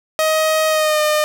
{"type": "tone with pitch glide", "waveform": "sawtooth", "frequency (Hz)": [629, 607.2], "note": ["D#5", "D#5"], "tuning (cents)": [19, -42], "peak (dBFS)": -10, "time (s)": [0.19, 1.24], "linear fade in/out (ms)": 0, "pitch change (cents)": -61, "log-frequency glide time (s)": [0.68, 1.01], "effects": []}